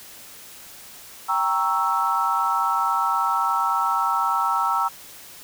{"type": "chord", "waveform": "sine", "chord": "G diminished seventh", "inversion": "none", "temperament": "equal", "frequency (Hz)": [784, 932.3, 1108.7, 1318.5], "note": ["G5", "Bb5", "Db6", "Fb6"], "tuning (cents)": [0, 0, 0, 0], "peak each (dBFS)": [-27, -24, -28, -22], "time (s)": [1.28, 4.89], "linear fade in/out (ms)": 20, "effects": ["white hiss -43 dBFS RMS until 5.43 s"]}